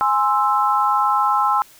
sine chord, Ab augmented, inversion none, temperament equal, 830.6 / 1046.5 / 1318.5 Hz, Ab5 / C6 / E6, 0 / 0 / 0 cents, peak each -19 dBFS, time 0.01-1.62 s, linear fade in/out 0 ms, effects white hiss -48 dBFS RMS until 1.79 s

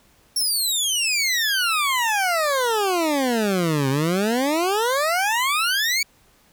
20% pulse exponential two-way sweep, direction down then up, 5560 to 130.81 to 2294 Hz, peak -14 dBFS, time 0.36-6.03 s, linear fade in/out 5 ms, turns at 3.89 s, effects pink hiss -57 dBFS RMS until 6.52 s

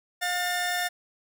sawtooth tone pair together, 713.1 / 1797 Hz, F5 / A6, +36 / +36 cents, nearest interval octave + major third, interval 1600 cents, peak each -25 dBFS, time 0.21-0.89 s, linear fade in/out 20 ms, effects none

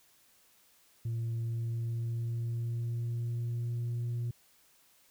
sine tone with pitch glide, 115.2 to 119.19 Hz, A#2 to A#2, -20 to +39 cents, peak -29 dBFS, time 1.05-4.31 s, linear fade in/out 5 ms, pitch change +59 cents, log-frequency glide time 1.35-4.04 s, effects tanh soft clip ceiling -30 dBFS + white hiss -65 dBFS RMS until 5.1 s

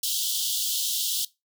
pink high-pass noise, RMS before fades -27 dBFS, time 0.03-1.25 s, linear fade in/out 5 ms, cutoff 3000 Hz, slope 96 dB/octave, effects noise-tail reverb RT60 0.2 s tail -19 dB re dry

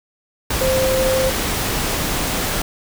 sine tone in noise, 523.3 Hz, C5, in tune, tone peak -16 dBFS, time 0.61-1.3 s, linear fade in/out 5 ms, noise pink, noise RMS -21 dBFS, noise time 0.5-2.62 s, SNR +2 dB, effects none

